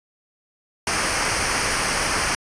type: noise with comb filter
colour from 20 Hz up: pink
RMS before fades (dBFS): -22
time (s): 0.87-2.35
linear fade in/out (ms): 2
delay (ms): 0.27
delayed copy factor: -0.65
effects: resampled to 22050 Hz